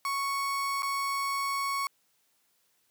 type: tone with dropouts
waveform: 35% pulse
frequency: 1108.7 Hz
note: C#6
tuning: in tune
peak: -27 dBFS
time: 0.05-1.87 s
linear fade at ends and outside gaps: 1 ms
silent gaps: 0.822-0.83 s
effects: white hiss -71 dBFS RMS until 2.9 s + high-pass 100 Hz 12 dB/octave